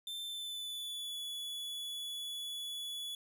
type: tone with pitch glide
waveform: 45% pulse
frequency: 3555 to 3412 Hz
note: A7 to G#7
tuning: +17 to +46 cents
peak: -39 dBFS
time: 0.07-3.15 s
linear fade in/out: 2 ms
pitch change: -71 cents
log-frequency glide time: 0.22-1.19 s
effects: none